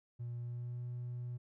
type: tone with pitch glide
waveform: triangle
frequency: 119.9 to 122.14 Hz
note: A#2 to B2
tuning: +49 to -19 cents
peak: -36 dBFS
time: 0.19-1.38 s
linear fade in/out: 20 ms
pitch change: +32 cents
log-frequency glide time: 0.38-0.83 s
effects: tanh soft clip ceiling -35 dBFS